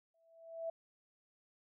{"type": "tone with exponential growth", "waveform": "sine", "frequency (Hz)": 659.3, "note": "E5", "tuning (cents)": 0, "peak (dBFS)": -35, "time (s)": [0.14, 0.7], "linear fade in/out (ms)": 5, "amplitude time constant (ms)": 120, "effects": []}